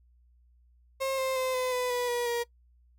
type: tone with pitch steps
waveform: 35% pulse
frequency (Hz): 535 / 525.8 / 516.8 / 507.9 / 499.2 / 490.6 / 482.2 / 473.9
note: C5 / C5 / C5 / B4 / B4 / B4 / B4 / A#4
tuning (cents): +38 / +8 / -21 / +48 / +19 / -12 / -41 / +28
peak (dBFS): -26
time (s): 1-2.44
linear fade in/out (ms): 20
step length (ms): 180
effects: noise-tail reverb RT60 0.1 s tail -21 dB re dry + added 60 Hz sine -59 dBFS peak until 2.98 s